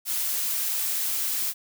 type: noise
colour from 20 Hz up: blue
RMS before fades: -27 dBFS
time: 0.05-1.54 s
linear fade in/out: 50 ms
effects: none